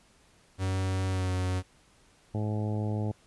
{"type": "tone with pitch glide", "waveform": "45% pulse", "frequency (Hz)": [94.5, 92.18], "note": ["F#2", "F#2"], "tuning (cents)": [37, -6], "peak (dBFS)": -27, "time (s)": [0.58, 1.63], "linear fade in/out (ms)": 50, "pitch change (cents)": -43, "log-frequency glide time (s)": [1.07, 1.3]}
{"type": "harmonic tone", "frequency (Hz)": 106.3, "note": "G#2", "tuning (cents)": 41, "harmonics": [1, 2, 3, 4, 5, 6, 7, 8], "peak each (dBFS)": [-29, -35, -39, -41, -43, -45, -46, -47], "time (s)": [2.34, 3.12], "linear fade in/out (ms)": 10}
{"effects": ["pink hiss -62 dBFS RMS until 3.26 s", "resampled to 24000 Hz"]}